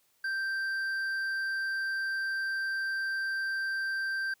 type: tone with hard clipping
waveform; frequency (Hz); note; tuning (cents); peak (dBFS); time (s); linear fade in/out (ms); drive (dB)
triangle; 1568; G6; 0; -31; 0.24-4.34; 5; 8
effects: white hiss -70 dBFS RMS until 4.4 s